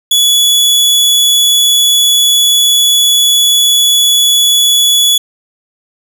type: tone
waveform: sawtooth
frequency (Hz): 3407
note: G#7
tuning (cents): +44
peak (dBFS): -3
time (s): 0.11-5.18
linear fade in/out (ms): 5
effects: none